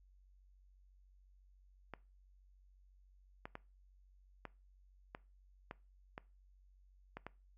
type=clicks; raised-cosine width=0.5 ms; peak=-30 dBFS; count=9; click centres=1.937 / 3.455 / 3.554 / 4.453 / 5.149 / 5.711 / 6.179 / 7.17 / 7.266 s; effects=noise-tail reverb RT60 0.3 s tail -21 dB re dry + added 47 Hz sine -63 dBFS peak until 7.57 s